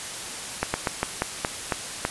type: slowing click train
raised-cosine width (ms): 0.5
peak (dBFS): -7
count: 8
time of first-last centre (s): 0.63-2.051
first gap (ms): 110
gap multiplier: 1.2
effects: white hiss -34 dBFS RMS until 2.1 s + resampled to 24000 Hz